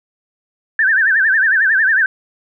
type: tone with vibrato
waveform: sine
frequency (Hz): 1661.2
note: G#6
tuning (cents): 0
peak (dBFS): -10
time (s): 0.79-2.06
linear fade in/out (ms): 2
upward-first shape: sine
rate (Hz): 11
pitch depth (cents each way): 160
effects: none